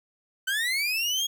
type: linear sweep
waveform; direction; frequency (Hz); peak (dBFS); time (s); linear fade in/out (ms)
30% pulse; up; 1507 to 3322; -22; 0.47-1.27; 10
effects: none